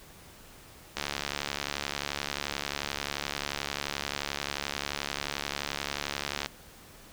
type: click train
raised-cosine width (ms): 0.2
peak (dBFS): -13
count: 393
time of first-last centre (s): 0.97-6.46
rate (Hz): 71.4
effects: pink hiss -52 dBFS RMS until 7.12 s